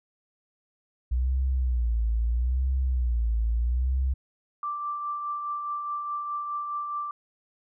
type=tone with vibrato; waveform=sine; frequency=60.5 Hz; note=B1; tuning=35 cents flat; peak=-22 dBFS; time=1.11-4.14 s; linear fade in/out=10 ms; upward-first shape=sine; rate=0.77 Hz; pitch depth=140 cents each way
type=tone with tremolo; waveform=sine; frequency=1174.7 Hz; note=D6; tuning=in tune; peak=-27 dBFS; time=4.63-7.11 s; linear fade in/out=2 ms; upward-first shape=triangle; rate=4.8 Hz; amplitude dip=40%
effects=none